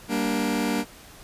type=chord; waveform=sawtooth; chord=G minor; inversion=none; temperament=just; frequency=196 / 235.2 / 294 Hz; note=G3 / Bb3 / D4; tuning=0 / +16 / +2 cents; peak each=-25 / -22 / -23 dBFS; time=0.08-0.85 s; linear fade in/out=50 ms; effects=pink hiss -47 dBFS RMS until 1.23 s + resampled to 32000 Hz